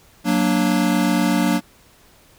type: chord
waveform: square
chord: Gb augmented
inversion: none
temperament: equal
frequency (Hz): 185 / 233.1 / 293.7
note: Gb3 / Bb3 / D4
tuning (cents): 0 / 0 / 0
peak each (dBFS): -21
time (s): 0.24-1.61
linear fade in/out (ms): 50
effects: pink hiss -52 dBFS RMS until 2.38 s